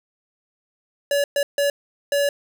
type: tone bursts at uneven times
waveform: square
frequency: 569 Hz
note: C#5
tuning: 45 cents sharp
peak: -18 dBFS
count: 4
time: 1.11-1.24 / 1.36-1.43 / 1.58-1.7 / 2.12-2.29 s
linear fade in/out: 2 ms
effects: none